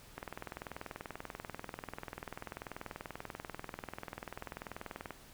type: click train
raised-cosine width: 0.5 ms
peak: -26 dBFS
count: 102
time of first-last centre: 0.18-5.107 s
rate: 20.5 Hz
effects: pink hiss -57 dBFS RMS until 5.33 s